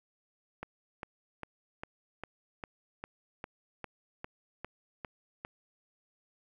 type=click train; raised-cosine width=0.5 ms; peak=-24 dBFS; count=13; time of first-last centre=0.63-5.449 s; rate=2.49 Hz; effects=10-bit